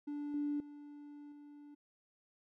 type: tone with level steps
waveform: triangle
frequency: 291.7 Hz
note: D4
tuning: 12 cents flat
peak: -36 / -30 / -47 / -50 dBFS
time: 0.07-1.75 s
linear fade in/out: 10 ms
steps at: 0.34 / 0.6 / 1.32 s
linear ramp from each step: 2 ms
effects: tanh soft clip ceiling -31 dBFS